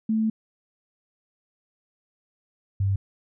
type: tone pair in turn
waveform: sine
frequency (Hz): 220 / 98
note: A3 / G2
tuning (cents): 0 / 0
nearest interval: octave + major second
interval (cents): 1400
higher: first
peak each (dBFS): -20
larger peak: neither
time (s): 0.09-0.3 / 2.8-2.96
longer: first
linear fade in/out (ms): 5
effects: none

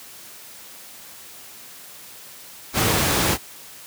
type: noise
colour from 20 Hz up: pink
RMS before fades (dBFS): -19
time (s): 2.73-3.38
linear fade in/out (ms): 50
effects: white hiss -42 dBFS RMS until 3.86 s + high-pass 80 Hz 12 dB/octave

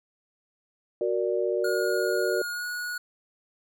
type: chord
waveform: sine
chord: Gb augmented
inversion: none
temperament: equal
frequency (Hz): 370 / 466.2 / 587.3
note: Gb4 / Bb4 / D5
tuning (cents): 0 / 0 / 0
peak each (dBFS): -27 / -28 / -29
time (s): 1.01-2.42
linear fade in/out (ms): 2
type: tone with pitch glide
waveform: square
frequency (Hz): 1434 to 1455.7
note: F6 to F#6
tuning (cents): +45 to -29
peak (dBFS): -31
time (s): 1.64-2.98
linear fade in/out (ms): 5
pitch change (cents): +26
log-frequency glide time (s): 2.5-2.65
effects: none

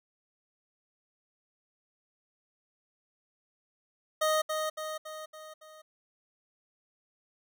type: tone with echo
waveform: 25% pulse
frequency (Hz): 622.3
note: D#5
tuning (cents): 0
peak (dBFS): -21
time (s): 4.21-4.42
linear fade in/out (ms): 10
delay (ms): 280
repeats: 5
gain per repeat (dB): -5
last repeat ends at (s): 5.82
effects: none

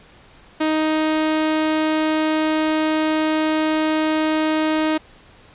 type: tone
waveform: sawtooth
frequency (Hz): 312.1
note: D#4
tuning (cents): +5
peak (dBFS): -13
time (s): 0.6-4.98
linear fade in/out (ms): 10
effects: pink hiss -48 dBFS RMS until 5.54 s + resampled to 8000 Hz

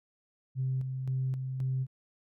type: tone with tremolo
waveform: sine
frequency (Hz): 130.81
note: C3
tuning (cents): 0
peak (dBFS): -27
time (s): 0.55-1.87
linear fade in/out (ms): 50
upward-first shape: square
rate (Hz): 1.9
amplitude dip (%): 45
effects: tanh soft clip ceiling -23 dBFS

